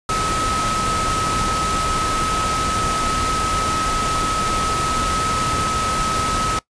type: tone in noise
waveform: sine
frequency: 1285 Hz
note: E6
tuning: 45 cents flat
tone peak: -20 dBFS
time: 0.09-6.59 s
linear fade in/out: 2 ms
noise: pink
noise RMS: -23 dBFS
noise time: 0.09-6.59 s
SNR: 0 dB
effects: noise-tail reverb RT60 0.1 s tail -20 dB re dry + resampled to 22050 Hz